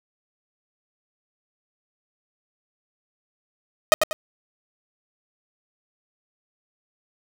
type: tone with echo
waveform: sawtooth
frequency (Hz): 622.3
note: D#5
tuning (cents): 0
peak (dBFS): -5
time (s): 3.92-3.94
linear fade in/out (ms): 0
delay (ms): 95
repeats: 2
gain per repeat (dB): -8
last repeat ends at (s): 4.13
effects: none